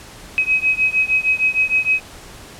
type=beating tone pair; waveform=sine; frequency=2536 / 2542.5 Hz; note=D#7 / D#7; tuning=+32 / +37 cents; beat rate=6.5 Hz; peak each=-17 / -18 dBFS; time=0.38-2 s; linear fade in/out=0 ms; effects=pink hiss -39 dBFS RMS until 2.59 s + low-pass 11000 Hz 12 dB/octave